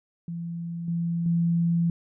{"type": "tone with level steps", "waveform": "sine", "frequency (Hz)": 169.3, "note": "E3", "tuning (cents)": 46, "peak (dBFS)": [-30, -24, -20], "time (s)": [0.28, 1.9], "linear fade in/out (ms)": 2, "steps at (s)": [0.88, 1.26], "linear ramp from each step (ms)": 2, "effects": []}